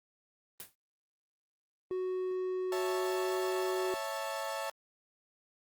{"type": "noise with exponential decay", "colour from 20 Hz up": "white", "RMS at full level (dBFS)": -40, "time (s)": [0.6, 0.75], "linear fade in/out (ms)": 0, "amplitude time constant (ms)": 32}
{"type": "tone with pitch glide", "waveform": "triangle", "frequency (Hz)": [370, 372.4], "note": ["F#4", "F#4"], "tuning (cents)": [0, 11], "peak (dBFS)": -30, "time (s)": [1.91, 3.94], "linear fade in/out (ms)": 0, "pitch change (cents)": 11, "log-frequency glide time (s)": [2.92, 3.33]}
{"type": "chord", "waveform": "30% pulse", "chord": "A major", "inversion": "first", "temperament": "equal", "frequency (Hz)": [554.4, 659.3, 880], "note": ["C#5", "E5", "A5"], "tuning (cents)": [0, 0, 0], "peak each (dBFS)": [-37, -37, -37], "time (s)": [2.72, 4.7], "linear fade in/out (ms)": 2}
{"effects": ["Opus 24 kbps"]}